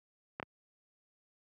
clicks, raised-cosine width 0.5 ms, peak -22 dBFS, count 2, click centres 0.399 / 0.428 s, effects high-pass 100 Hz 12 dB/octave

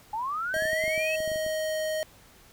sine linear sweep, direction up, 830.6 to 2650 Hz, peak -28 dBFS, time 0.13-1.16 s, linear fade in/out 5 ms
square tone with pitch glide, 632 to 625.1 Hz, D#5 to D#5, +27 to +8 cents, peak -28 dBFS, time 0.54-2.03 s, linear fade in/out 0 ms, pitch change -19 cents, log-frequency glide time 0.76-1.83 s
clicks, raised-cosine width 3 ms, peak -30 dBFS, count 12, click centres 0.565 / 0.623 / 0.655 / 0.732 / 0.839 / 0.879 / 0.978 / 1.204 / 1.277 / 1.317 / 1.359 / 1.464 s
effects pink hiss -55 dBFS RMS until 2.52 s

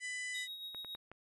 harmonic tone, 998 Hz, B5, 18 cents sharp, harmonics 2 / 3 / 4 / 5 / 6 / 7 / 8 / 9 / 10, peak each -39 / -51 / -57 / -55 / -57 / -52 / -53 / -54 / -60 dBFS, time 0-0.48 s, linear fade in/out 50 ms
triangle tone with tremolo, 3780 Hz, A#7, 23 cents sharp, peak -40 dBFS, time 0.34-0.96 s, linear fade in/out 10 ms, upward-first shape sine, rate 7.2 Hz, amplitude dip 45%
clicks, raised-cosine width 0.5 ms, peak -35 dBFS, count 4, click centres 0.747 / 0.847 / 0.95 / 1.116 s
effects none

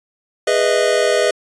square chord, E major seventh, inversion first, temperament just, 412 / 494.4 / 618.1 / 659.3 Hz, G#4 / B4 / D#5 / E5, -14 / +2 / -12 / 0 cents, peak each -20 / -19 / -18 / -23 dBFS, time 0.47-1.31 s, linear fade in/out 5 ms, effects resampled to 22050 Hz

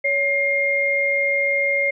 sine tone pair together, 560 / 2123 Hz, C#5 / C7, +18 / +25 cents, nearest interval octave + major seventh, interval 2307 cents, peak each -23 / -18 dBFS, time 0.04-1.91 s, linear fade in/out 10 ms, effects none

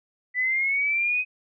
sine linear sweep, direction up, 1975.5 to 2524 Hz, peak -21 dBFS, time 0.34-1.25 s, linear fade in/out 50 ms, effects none

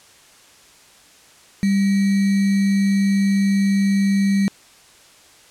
sine tone with sample-and-hold, 197.3 Hz, G3, 11 cents sharp, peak -14 dBFS, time 1.63-4.48 s, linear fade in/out 0 ms, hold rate 2100 Hz, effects white hiss -49 dBFS RMS until 5.5 s + low-pass 9000 Hz 12 dB/octave

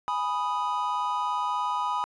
triangle chord, G# minor, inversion none, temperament equal, 830.6 / 987.8 / 1244.5 Hz, G#5 / B5 / D#6, 0 / 0 / 0 cents, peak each -31 / -26 / -29 dBFS, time 0.08-2.04 s, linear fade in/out 0 ms, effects resampled to 22050 Hz

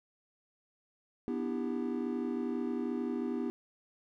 triangle chord, E minor seventh, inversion second, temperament just, 247.2 / 296.7 / 329.6 / 395.6 Hz, B3 / D4 / E4 / G4, +2 / +18 / 0 / +16 cents, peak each -33 / -38 / -37 / -37 dBFS, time 1.28-3.5 s, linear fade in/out 0 ms, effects none

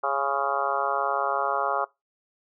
harmonic tone with a mistuned harmonic, 138.59 Hz, C#3, in tune, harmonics 3 / 4 / 5 / 6 / 7 / 8 / 9 / 10, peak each -35 / -31 / -31 / -30 / -34 / -30 / -30 / -33 dBFS, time 0.03-1.85 s, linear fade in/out 10 ms, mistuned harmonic 7, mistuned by +57 cents, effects noise-tail reverb RT60 0.2 s tail -22 dB re dry

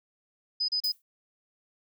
sine tone bursts, 5000 Hz, D#8, 8 cents sharp, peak -25 dBFS, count 3, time 0.6-0.921 s, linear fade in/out 10 ms, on 85 ms, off 33 ms
violet noise with exponential decay, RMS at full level -35 dBFS, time 0.84-1.02 s, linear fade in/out 2 ms, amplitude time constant 38 ms
effects none

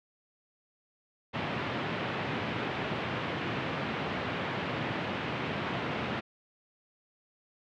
pink band-pass noise, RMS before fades -34 dBFS, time 1.33-6.21 s, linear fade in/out 20 ms, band 110 to 3100 Hz, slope 24 dB/octave, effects none

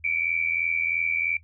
sine tone pair together, 2276 / 2359 Hz, C#7 / D7, +45 / +7 cents, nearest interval minor second, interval 62 cents, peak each -26 dBFS, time 0.04-1.37 s, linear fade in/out 5 ms, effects noise-tail reverb RT60 0.1 s tail -18 dB re dry + added 81 Hz sine -51 dBFS peak until 1.43 s

